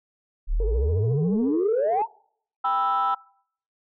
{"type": "exponential sweep", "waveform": "sine", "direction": "up", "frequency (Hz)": [32.7, 952], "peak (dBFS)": -19, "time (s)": [0.47, 2.07], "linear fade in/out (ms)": 50}
{"type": "tone with vibrato", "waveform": "sine", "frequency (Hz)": 440, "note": "A4", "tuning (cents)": 0, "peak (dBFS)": -26, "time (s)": [0.6, 2.02], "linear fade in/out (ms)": 2, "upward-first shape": "triangle", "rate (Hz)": 14, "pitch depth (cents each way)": 120}
{"type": "chord", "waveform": "sine", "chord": "E minor", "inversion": "first", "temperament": "just", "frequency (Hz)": [791.1, 988.9, 1318.5], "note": ["G5", "B5", "E6"], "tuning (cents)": [16, 2, 0], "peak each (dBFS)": [-24, -26, -22], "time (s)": [2.64, 3.15], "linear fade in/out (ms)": 10}
{"effects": ["noise-tail reverb RT60 0.6 s tail -24 dB re dry", "tanh soft clip ceiling -15 dBFS"]}